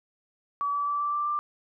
sine tone with pitch steps, 1144 / 1152 / 1160 / 1168 / 1176.2 / 1184.3 Hz, D6 / D6 / D6 / D6 / D6 / D6, -46 / -34 / -22 / -10 / +2 / +14 cents, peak -25 dBFS, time 0.61-1.39 s, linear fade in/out 0 ms, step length 130 ms, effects none

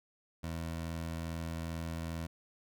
20% pulse tone, 82.41 Hz, E2, in tune, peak -32 dBFS, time 0.43-2.27 s, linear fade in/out 10 ms, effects none

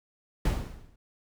brown noise with exponential decay, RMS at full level -21 dBFS, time 0.45-0.96 s, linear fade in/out 5 ms, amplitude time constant 110 ms, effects none

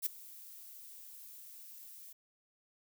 violet noise with ADSR envelope, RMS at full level -31 dBFS, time 0.02-2.13 s, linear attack 43 ms, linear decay 4 ms, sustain -21 dB, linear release 8 ms, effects none

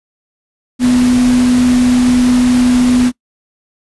sine tone in noise, 248.2 Hz, B3, 9 cents sharp, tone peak -7 dBFS, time 0.79-3.12 s, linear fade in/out 50 ms, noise pink, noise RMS -22 dBFS, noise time 0.79-3.12 s, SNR +12 dB, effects noise-tail reverb RT60 0.1 s tail -21 dB re dry + resampled to 24000 Hz

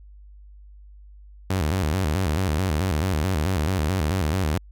sawtooth tone with vibrato, 84.8 Hz, E2, 50 cents sharp, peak -17 dBFS, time 1.5-4.58 s, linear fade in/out 5 ms, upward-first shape square, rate 4.6 Hz, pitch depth 190 cents each way, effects added 50 Hz sine -43 dBFS peak until 4.71 s

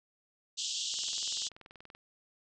pink band-pass noise, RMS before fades -36 dBFS, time 0.57-1.49 s, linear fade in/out 20 ms, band 2900 to 7700 Hz, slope 96 dB/octave
click train, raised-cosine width 0.3 ms, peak -35 dBFS, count 22, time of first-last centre 0.94-1.95 s, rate 20.8 Hz
effects none

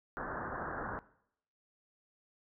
white low-pass noise, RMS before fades -40 dBFS, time 0.17-0.99 s, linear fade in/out 0 ms, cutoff 1700 Hz, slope 96 dB/octave, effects noise-tail reverb RT60 0.7 s tail -19 dB re dry

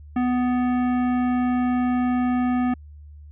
sine tone with hard clipping, 248.4 Hz, B3, 10 cents sharp, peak -21 dBFS, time 0.16-2.74 s, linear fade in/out 5 ms, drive 14 dB, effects added 74 Hz sine -40 dBFS peak until 3.31 s + resampled to 8000 Hz

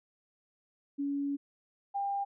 sine tone pair in turn, 282.2 / 798.2 Hz, C#4 / G5, +31 / +31 cents, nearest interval octave + tritone, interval 1800 cents, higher second, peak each -30 / -30 dBFS, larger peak neither, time 0.98-1.37 / 1.94-2.25 s, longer first, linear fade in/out 20 ms, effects none

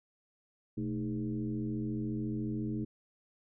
sine tone with frequency modulation, 218 Hz, A3, 16 cents flat, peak -32 dBFS, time 0.77-2.85 s, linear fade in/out 10 ms, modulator 94.1 Hz, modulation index 1.3, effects none

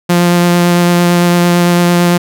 sawtooth tone with vibrato, 174.61 Hz, F3, in tune, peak -3 dBFS, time 0.09-2.18 s, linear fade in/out 10 ms, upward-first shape sine, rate 8.9 Hz, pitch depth 10 cents each way, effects none

